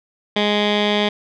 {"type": "tone with low-pass filter", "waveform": "15% pulse", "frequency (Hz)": 207.7, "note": "G#3", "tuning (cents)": 0, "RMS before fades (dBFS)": -18, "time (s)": [0.36, 1.09], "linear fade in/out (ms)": 5, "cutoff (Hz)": 3300, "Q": 3.9, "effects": []}